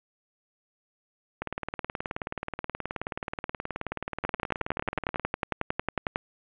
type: two click trains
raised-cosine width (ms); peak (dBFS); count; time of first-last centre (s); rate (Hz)
0.5; -11 / -16; 22 / 72; 4.25-6.159 / 1.42-5.197; 11 / 18.8
effects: resampled to 8000 Hz + 7-bit